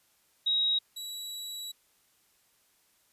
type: tone pair in turn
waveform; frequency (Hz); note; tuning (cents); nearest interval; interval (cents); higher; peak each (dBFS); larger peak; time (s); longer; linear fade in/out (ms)
sine / sawtooth; 3810 / 3908; A#7 / B7; +37 / -19; unison; 44; second; -24 / -34; first; 0.46-0.79 / 0.96-1.72; second; 10
effects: white hiss -68 dBFS RMS until 3.12 s + resampled to 32000 Hz